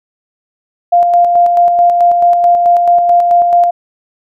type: tone with tremolo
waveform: sine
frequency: 698 Hz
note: F5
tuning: 1 cent flat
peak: -4 dBFS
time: 0.92-3.71 s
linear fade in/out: 10 ms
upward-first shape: square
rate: 4.6 Hz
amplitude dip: 35%
effects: none